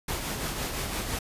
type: noise with tremolo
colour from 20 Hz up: pink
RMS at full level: -30 dBFS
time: 0.08-1.19 s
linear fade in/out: 5 ms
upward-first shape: triangle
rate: 5.9 Hz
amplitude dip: 45%
effects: resampled to 32000 Hz